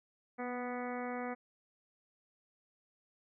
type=harmonic tone with a mistuned harmonic; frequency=246.9 Hz; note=B3; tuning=in tune; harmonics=1 / 2 / 3 / 4 / 5 / 6 / 7 / 8 / 9; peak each=-41 / -42 / -43 / -50 / -48 / -51 / -53 / -50 / -52 dBFS; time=0.38-1.35 s; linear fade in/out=20 ms; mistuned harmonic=1; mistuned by=-15 cents; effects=none